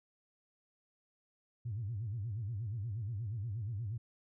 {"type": "tone with vibrato", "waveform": "sine", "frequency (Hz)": 108.3, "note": "A2", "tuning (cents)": -27, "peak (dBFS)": -35, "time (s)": [1.65, 3.98], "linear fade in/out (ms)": 10, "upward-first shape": "sine", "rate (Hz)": 8.4, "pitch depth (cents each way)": 210, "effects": ["tanh soft clip ceiling -31 dBFS"]}